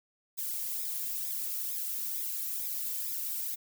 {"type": "noise with flanger", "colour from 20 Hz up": "violet", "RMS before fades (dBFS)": -35, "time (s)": [0.37, 3.56], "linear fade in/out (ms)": 20, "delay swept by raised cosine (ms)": [0.67, 2.07], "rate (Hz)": 2.2, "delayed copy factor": -0.85, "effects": []}